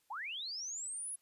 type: linear sweep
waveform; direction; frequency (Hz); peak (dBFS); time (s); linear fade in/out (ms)
sine; up; 734 to 10740; -39; 0.1-1.16; 10
effects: white hiss -75 dBFS RMS until 1.21 s + resampled to 32000 Hz